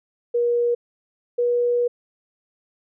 sine tone pair in turn, 477.5 / 483 Hz, A#4 / B4, +42 / -39 cents, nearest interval unison, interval 19 cents, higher second, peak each -17 / -17 dBFS, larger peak neither, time 0.34-0.75 / 1.38-1.88 s, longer second, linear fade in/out 10 ms, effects none

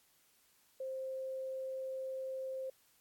sine tone, 526 Hz, C5, 9 cents sharp, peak -38 dBFS, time 0.8-2.7 s, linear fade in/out 5 ms, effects white hiss -70 dBFS RMS until 3 s + AAC 64 kbps

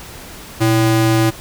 square ring-modulated tone, 224.1 Hz, A3, 32 cents sharp, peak -9 dBFS, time 0.6-1.31 s, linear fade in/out 20 ms, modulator 105 Hz, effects pink hiss -35 dBFS RMS until 1.4 s

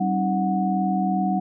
sine tone cluster, 192.1 / 270.3 / 313.2 / 735 Hz, G3 / C#4 / D#4 / F#5, -35 / -44 / +11 / -12 cents, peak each -22 / -31 / -29 / -24 dBFS, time 0-1.4 s, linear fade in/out 10 ms, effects none

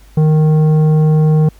sine tone with tanh clipping, 154.9 Hz, D#3, 7 cents flat, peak -9 dBFS, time 0.17-1.49 s, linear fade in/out 5 ms, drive 10 dB, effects added 50 Hz sine -40 dBFS peak until 1.59 s + pink hiss -49 dBFS RMS until 1.59 s

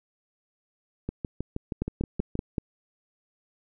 two click trains, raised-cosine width 3 ms, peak -17 / -14 dBFS, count 9 / 5, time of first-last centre 1.09-2.354 / 1.82-2.582 s, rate 6.33 / 5.25 Hz, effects none

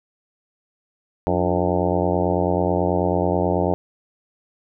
harmonic tone with a mistuned harmonic, 89.2 Hz, F2, 37 cents sharp, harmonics 1 / 2 / 3 / 4 / 5 / 6 / 7 / 8 / 9 / 10, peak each -26 / -25 / -27 / -26 / -26 / -26 / -26 / -29 / -29 / -31 dBFS, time 1.27-3.74 s, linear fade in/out 0 ms, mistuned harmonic 3, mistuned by +110 cents, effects none

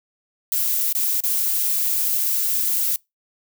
violet noise with dropouts, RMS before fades -21 dBFS, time 0.52-2.96 s, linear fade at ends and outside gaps 1 ms, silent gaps 0.927-0.95 / 1.204-1.237 s, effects noise-tail reverb RT60 0.2 s tail -25 dB re dry

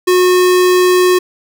square tone, 363.5 Hz, F#4, 31 cents flat, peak -8 dBFS, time 0.07-1.19 s, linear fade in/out 10 ms, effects none

